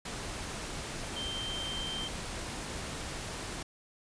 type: tone in noise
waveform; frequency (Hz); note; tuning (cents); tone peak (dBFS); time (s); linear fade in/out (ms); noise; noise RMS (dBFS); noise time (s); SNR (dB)
sine; 3136; G7; 0; -36; 1.16-2.08; 5; pink; -39; 0.05-3.63; 0
effects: resampled to 22050 Hz